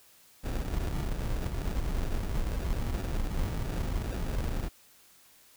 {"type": "noise with sample-and-hold", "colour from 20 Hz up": "brown", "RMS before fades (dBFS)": -31, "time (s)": [0.43, 4.69], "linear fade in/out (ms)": 20, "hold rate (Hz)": 1050, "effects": ["white hiss -59 dBFS RMS until 5.56 s"]}